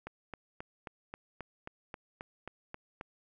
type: click train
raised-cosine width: 0.5 ms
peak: -26 dBFS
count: 12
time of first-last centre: 0.07-3.011 s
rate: 3.74 Hz
effects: none